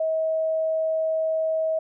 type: tone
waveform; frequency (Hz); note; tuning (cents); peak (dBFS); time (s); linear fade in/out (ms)
sine; 639; D#5; +46; -21; 0-1.79; 5
effects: none